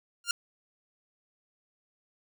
10% pulse tone with exponential growth, 1400 Hz, F6, 4 cents sharp, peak -13 dBFS, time 0.24-0.31 s, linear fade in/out 2 ms, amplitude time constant 15 ms, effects none

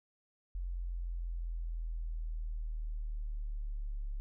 sine linear sweep, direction down, 44.31 to 35.25 Hz, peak -35 dBFS, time 0.55-4.2 s, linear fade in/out 0 ms, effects none

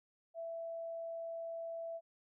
sine tone, 664 Hz, E5, 12 cents sharp, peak -40 dBFS, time 0.34-2.01 s, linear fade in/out 50 ms, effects none

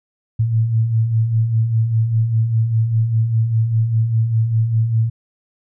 sine beating tone pair, 108.6 / 113.6 Hz, A2 / A#2, -22 / -44 cents, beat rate 5 Hz, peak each -23 / -14 dBFS, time 0.39-5.1 s, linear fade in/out 10 ms, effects none

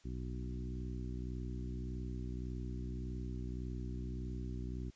harmonic tone with a mistuned harmonic, 61.74 Hz, B1, in tune, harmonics 1 / 2 / 3 / 4 / 5 / 6, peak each -41 / -45 / -48 / -49 / -51 / -53 dBFS, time 0.04-4.91 s, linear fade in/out 20 ms, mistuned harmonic 1, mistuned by -24 cents, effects white hiss -68 dBFS RMS until 4.95 s + resampled to 16000 Hz

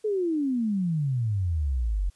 sine exponential sweep, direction down, 440 to 43.83 Hz, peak -23 dBFS, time 0.04-2.1 s, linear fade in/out 10 ms, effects white hiss -64 dBFS RMS until 2.15 s + resampled to 24000 Hz

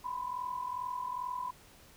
sine tone pair together, 987.8 / 1030.2 Hz, B5 / C6, 0 / -27 cents, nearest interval minor second, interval 73 cents, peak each -36 / -40 dBFS, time 0.04-1.51 s, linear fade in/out 10 ms, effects pink hiss -58 dBFS RMS until 1.96 s

